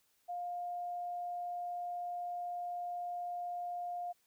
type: tone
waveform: sine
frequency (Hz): 706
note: F5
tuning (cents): +19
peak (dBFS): -37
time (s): 0.28-4.13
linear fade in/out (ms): 20
effects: white hiss -74 dBFS RMS until 4.26 s